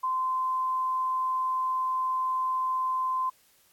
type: tone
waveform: sine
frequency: 1034 Hz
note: C6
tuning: 21 cents flat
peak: -25 dBFS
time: 0.03-3.3 s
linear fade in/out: 10 ms
effects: white hiss -63 dBFS RMS until 3.72 s + AAC 64 kbps